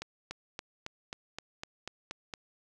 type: accelerating click train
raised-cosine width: 0.2 ms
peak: -21 dBFS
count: 10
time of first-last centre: 0.02-2.338 s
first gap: 290 ms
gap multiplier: 0.97
effects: none